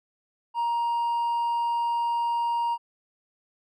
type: tone with hard clipping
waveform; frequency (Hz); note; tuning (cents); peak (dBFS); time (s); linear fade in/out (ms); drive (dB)
sine; 940; A#5; +14; -24; 0.54-2.78; 50; 2
effects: none